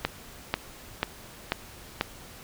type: click train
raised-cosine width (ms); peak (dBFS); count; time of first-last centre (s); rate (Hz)
0.3; -8; 5; 0.05-2.011; 2.04
effects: pink hiss -47 dBFS RMS until 2.43 s